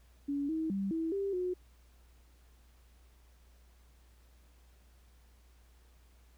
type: tone with pitch steps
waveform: sine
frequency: 283.4 / 319.2 / 196 / 325.5 / 395 / 362.7 Hz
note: C#4 / D#4 / G3 / E4 / G4 / F#4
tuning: +38 / +44 / 0 / -22 / +13 / -34 cents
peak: -31 dBFS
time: 0.28-1.54 s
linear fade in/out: 10 ms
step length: 210 ms
effects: added 60 Hz sine -59 dBFS peak until 6.37 s + pink hiss -69 dBFS RMS until 6.37 s